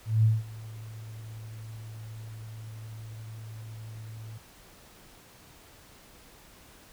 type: tone with ADSR envelope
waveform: sine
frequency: 110.3 Hz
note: A2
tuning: 5 cents sharp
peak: -17 dBFS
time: 0.05-4.38 s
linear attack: 190 ms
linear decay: 190 ms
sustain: -22 dB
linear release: 4 ms
effects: pink hiss -54 dBFS RMS until 6.92 s